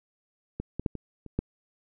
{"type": "clicks", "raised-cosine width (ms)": 3, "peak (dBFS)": [-19, -18, -13, -23, -29, -13], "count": 6, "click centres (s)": [0.6, 0.796, 0.862, 0.953, 1.263, 1.39], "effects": []}